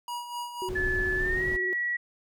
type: tone with tremolo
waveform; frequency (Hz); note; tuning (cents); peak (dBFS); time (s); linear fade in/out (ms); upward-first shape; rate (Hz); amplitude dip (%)
square; 962; B5; -46; -32; 0.08-0.69; 2; sine; 4; 60
type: tone with vibrato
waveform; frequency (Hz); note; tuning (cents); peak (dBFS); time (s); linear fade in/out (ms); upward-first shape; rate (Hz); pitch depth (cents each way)
sine; 370; F#4; 0; -32; 0.62-1.73; 0; triangle; 20; 34
type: noise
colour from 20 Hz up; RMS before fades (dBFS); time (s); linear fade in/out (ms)
brown; -34; 0.68-1.57; 10
type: tone with pitch glide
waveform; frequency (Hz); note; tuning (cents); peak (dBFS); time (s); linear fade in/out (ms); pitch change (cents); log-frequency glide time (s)
sine; 1729 to 1929.6; A6 to B6; -31 to -41; -26; 0.75-1.97; 10; +190; 1.17-1.47
effects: none